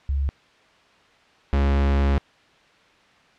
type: tone pair in turn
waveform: sine / 45% pulse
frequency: 69.3 / 69.6 Hz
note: C#2 / C#2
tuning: 0 / +8 cents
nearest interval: unison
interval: 8 cents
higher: second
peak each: -20 / -17 dBFS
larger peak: second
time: 0.09-0.29 / 1.53-2.18 s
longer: second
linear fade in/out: 0 ms
effects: white hiss -55 dBFS RMS until 3.38 s + low-pass 3000 Hz 12 dB/octave